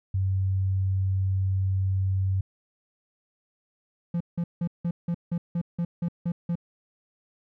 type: tone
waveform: sine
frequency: 95.4 Hz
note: G2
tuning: 47 cents flat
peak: -22 dBFS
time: 0.14-2.41 s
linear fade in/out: 5 ms
type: tone bursts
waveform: triangle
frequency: 171.6 Hz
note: F3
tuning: 30 cents flat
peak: -22 dBFS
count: 11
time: 4.14-6.555 s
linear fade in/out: 5 ms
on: 65 ms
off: 170 ms
effects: none